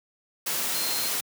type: tone in noise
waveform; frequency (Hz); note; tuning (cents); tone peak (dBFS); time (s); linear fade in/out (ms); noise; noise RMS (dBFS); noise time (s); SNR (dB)
sine; 4177; C8; -4; -32; 0.74-1.09; 10; white; -28; 0.46-1.21; -7
effects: high-pass 150 Hz 12 dB/octave